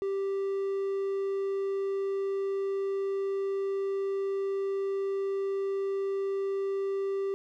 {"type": "tone", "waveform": "triangle", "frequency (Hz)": 392, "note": "G4", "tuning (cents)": 0, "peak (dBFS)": -26, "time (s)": [0.02, 7.34], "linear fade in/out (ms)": 0, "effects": []}